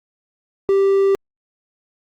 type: tone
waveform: triangle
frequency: 392 Hz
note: G4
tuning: in tune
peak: -10 dBFS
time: 0.69-1.15 s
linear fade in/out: 0 ms
effects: Opus 48 kbps